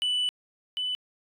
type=tone pair in turn; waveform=sine; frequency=2978 / 2995 Hz; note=F#7 / F#7; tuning=+11 / +20 cents; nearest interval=unison; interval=9 cents; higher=second; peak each=-21 / -26 dBFS; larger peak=first; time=0.02-0.29 / 0.77-0.95 s; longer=first; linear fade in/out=0 ms; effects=tanh soft clip ceiling -23 dBFS